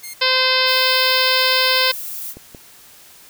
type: tone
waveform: 5% pulse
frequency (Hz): 2129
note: C7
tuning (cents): +30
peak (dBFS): -20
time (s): 0.03-0.14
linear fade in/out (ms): 10
type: harmonic tone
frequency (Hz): 516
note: C5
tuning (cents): -24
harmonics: 1 / 2 / 3 / 4 / 5 / 6 / 7 / 8 / 9 / 10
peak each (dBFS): -23 / -23 / -23 / -23 / -23 / -23 / -23 / -23 / -23 / -23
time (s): 0.21-1.92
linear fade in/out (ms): 10
type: noise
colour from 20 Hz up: violet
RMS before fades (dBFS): -29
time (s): 0.65-2.35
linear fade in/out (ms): 50
type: clicks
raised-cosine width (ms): 2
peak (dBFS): -23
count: 2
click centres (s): 2.37 / 2.548
effects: white hiss -45 dBFS RMS until 3.29 s